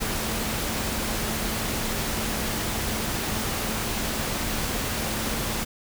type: tone in noise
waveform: sine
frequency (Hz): 220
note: A3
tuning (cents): 0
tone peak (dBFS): -36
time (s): 0-5.65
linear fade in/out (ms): 20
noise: pink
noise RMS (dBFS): -28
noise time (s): 0-5.65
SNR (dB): -11
effects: none